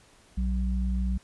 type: tone pair together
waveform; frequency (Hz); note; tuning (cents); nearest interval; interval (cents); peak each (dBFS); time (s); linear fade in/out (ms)
sine; 60.4 / 188.85; B1 / F#3; -38 / +36; octave + minor sixth; 1974; -25 / -31; 0.37-1.18; 10
effects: pink hiss -58 dBFS RMS until 1.23 s + resampled to 24000 Hz